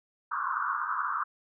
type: band-pass noise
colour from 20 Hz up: pink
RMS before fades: -31 dBFS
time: 0.31-1.24 s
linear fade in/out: 10 ms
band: 990 to 1500 Hz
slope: 96 dB/octave
effects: none